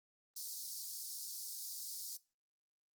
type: high-pass noise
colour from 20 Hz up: pink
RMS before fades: -45 dBFS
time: 0.36-2.17 s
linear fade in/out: 5 ms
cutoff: 4500 Hz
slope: 48 dB/octave
effects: noise-tail reverb RT60 0.3 s tail -20 dB re dry + Opus 24 kbps